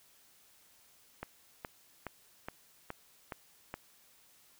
click train, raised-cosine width 0.5 ms, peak -24 dBFS, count 7, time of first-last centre 1.23-3.74 s, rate 2.39 Hz, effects white hiss -64 dBFS RMS until 4.59 s

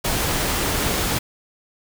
pink noise, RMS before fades -22 dBFS, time 0.04-1.19 s, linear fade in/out 10 ms, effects none

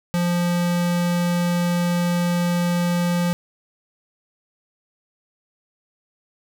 square tone, 174.61 Hz, F3, in tune, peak -19 dBFS, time 0.14-3.33 s, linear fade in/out 0 ms, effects none

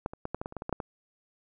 clicks, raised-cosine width 1 ms, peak -16 / -26 / -19 / -17 / -20 / -21 / -29 / -21 / -22 / -19 / -13 / -20 dBFS, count 12, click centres 0.061 / 0.135 / 0.254 / 0.346 / 0.415 / 0.459 / 0.524 / 0.567 / 0.621 / 0.694 / 0.727 / 0.802 s, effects none

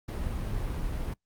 brown noise, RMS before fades -32 dBFS, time 0.08-1.14 s, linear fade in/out 10 ms, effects noise-tail reverb RT60 0.1 s tail -21 dB re dry + Opus 48 kbps

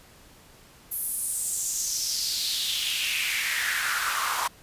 pink noise with high-pass filter sweep, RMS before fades -28 dBFS, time 0.91-4.48 s, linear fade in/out 10 ms, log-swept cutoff 12000 to 1000 Hz, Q 3.9, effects pink hiss -53 dBFS RMS until 4.62 s + resampled to 32000 Hz

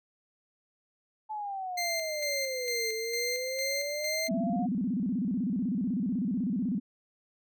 sine exponential two-way sweep, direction down then up, 872 to 440.5 to 724 Hz, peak -33 dBFS, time 1.29-4.67 s, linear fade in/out 20 ms, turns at 2.92 s
20% pulse tone with tremolo, 2093 Hz, C7, in tune, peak -25 dBFS, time 1.77-4.29 s, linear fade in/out 10 ms, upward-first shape square, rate 2.2 Hz, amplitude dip 45%
sine tone with vibrato, 220 Hz, A3, in tune, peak -27 dBFS, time 4.28-6.8 s, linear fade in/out 20 ms, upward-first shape square, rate 16 Hz, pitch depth 240 cents each way
effects none

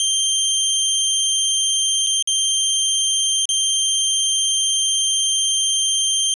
20% pulse tone with dropouts, 3158 Hz, G7, 12 cents sharp, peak -11 dBFS, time 0-6.34 s, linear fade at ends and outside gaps 1 ms, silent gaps 2.065-2.069 / 2.225-2.274 / 3.455-3.49 s, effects resampled to 24000 Hz

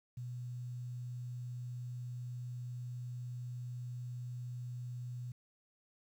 sine tone, 122.9 Hz, B2, 8 cents flat, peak -40 dBFS, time 0.17-5.32 s, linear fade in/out 5 ms, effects 11-bit

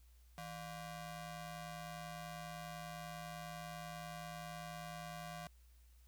sawtooth ring-modulated tone, 435.9 Hz, A4, 16 cents flat, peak -39 dBFS, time 0.38-5.47 s, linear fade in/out 0 ms, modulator 273 Hz, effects added 60 Hz sine -61 dBFS peak until 6.07 s + white hiss -74 dBFS RMS until 6.07 s

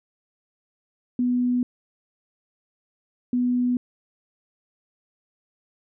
sine tone pair in turn, 246.9 / 246.9 Hz, B3 / B3, 0 / 0 cents, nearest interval unison, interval 0 cents, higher neither, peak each -19 dBFS, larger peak neither, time 1.19-1.63 / 3.33-3.77 s, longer neither, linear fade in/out 2 ms, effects none

